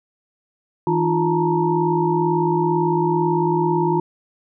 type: tone cluster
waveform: sine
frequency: 160.7 / 308.2 / 350.4 / 883 / 941 Hz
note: E3 / D#4 / F4 / A5 / A#5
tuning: -44 / -16 / +6 / +6 / +16 cents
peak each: -22 / -28 / -19 / -25 / -23 dBFS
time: 0.87-4 s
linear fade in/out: 2 ms
effects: none